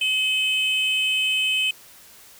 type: tone pair together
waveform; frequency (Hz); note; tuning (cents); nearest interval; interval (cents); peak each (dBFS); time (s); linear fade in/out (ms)
triangle; 2565 / 3050; E7 / G7; -48 / -48; minor third; 300; -20; 0.01-1.71; 5
effects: tanh soft clip ceiling -12 dBFS + white hiss -48 dBFS RMS until 2.39 s